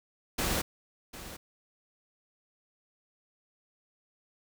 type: noise with echo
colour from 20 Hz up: pink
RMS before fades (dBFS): -30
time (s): 0.38-0.62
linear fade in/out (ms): 10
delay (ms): 750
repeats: 1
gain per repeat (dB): -14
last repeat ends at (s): 1.37
effects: none